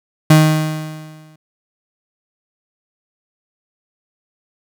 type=tone with exponential decay; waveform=35% pulse; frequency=155.7 Hz; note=D#3; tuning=2 cents sharp; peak=-3 dBFS; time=0.3-1.36 s; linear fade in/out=5 ms; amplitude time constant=230 ms; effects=none